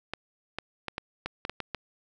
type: clicks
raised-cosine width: 0.3 ms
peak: -16 dBFS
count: 9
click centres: 0.136 / 0.586 / 0.883 / 0.981 / 1.26 / 1.451 / 1.496 / 1.603 / 1.747 s
effects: none